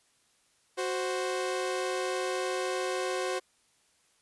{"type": "tone pair together", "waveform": "sawtooth", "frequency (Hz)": [370, 523.3], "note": ["F#4", "C5"], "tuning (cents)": [0, 0], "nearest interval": "tritone", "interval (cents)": 600, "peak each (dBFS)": [-28, -29], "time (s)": [0.77, 3.4], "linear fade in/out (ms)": 20, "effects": ["white hiss -68 dBFS RMS until 4.21 s", "resampled to 24000 Hz"]}